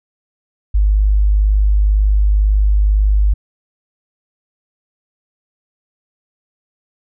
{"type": "tone", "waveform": "sine", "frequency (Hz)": 51, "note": "G#1", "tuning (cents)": -31, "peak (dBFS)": -9, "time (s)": [0.74, 3.34], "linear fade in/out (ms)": 10, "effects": []}